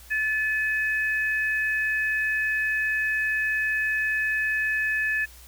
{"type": "tone pair together", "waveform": "sine", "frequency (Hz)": [1735, 2540], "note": ["A6", "D#7"], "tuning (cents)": [-25, 35], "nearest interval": "perfect fifth", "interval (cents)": 660, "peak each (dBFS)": [-23, -30], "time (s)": [0.1, 5.26], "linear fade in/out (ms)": 20, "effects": ["added 60 Hz sine -48 dBFS peak until 5.47 s", "white hiss -50 dBFS RMS until 5.47 s"]}